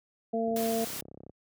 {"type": "harmonic tone", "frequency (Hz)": 227, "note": "A#3", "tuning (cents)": -46, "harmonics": [1, 2, 3], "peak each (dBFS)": [-31, -31, -31], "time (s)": [0.33, 0.85], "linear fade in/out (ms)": 10}
{"type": "click train", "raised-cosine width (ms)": 2, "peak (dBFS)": -33, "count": 28, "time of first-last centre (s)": [0.48, 1.296], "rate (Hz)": 33.1}
{"type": "noise", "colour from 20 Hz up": "white", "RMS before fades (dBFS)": -38, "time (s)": [0.56, 1.01], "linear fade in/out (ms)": 2}
{"effects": ["high-pass 80 Hz 12 dB/octave"]}